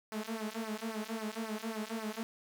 sawtooth tone with flanger, 220 Hz, A3, in tune, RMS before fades -39 dBFS, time 0.12-2.23 s, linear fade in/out 0 ms, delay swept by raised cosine 0.27 to 4.67 ms, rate 3.7 Hz, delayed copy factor -1, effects none

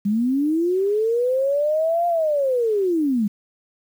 sine linear two-way sweep, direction up then down, 196 to 700 to 196 Hz, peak -17 dBFS, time 0.05-3.28 s, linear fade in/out 10 ms, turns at 2.07 s, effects 8-bit

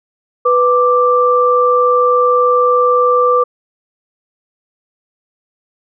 sine tone pair together, 494.7 / 1176.6 Hz, B4 / D6, +3 / +3 cents, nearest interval octave + minor third, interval 1500 cents, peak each -11 dBFS, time 0.45-3.44 s, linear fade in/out 10 ms, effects none

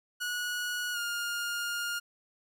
sawtooth tone with pitch glide, 1459 to 1415 Hz, F#6 to F6, -25 to +22 cents, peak -28 dBFS, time 0.2-2 s, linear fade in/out 20 ms, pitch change -53 cents, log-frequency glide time 0.93-0.98 s, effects none

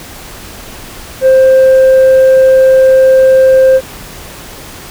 sine tone with tanh clipping, 525 Hz, C5, 6 cents sharp, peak -3 dBFS, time 1.21-3.81 s, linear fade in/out 50 ms, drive 2 dB, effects pink hiss -29 dBFS RMS until 4.9 s

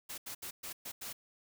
white noise bursts at uneven times, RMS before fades -43 dBFS, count 6, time 0.09-0.18 / 0.26-0.35 / 0.42-0.51 / 0.63-0.73 / 0.85-0.92 / 1.01-1.13 s, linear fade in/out 10 ms, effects none

